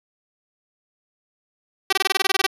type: tone bursts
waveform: 5% pulse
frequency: 386 Hz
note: G4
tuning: 27 cents flat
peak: -4 dBFS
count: 12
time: 1.9-2.466 s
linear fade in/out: 5 ms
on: 27 ms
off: 22 ms
effects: low-pass 11000 Hz 12 dB/octave + 7-bit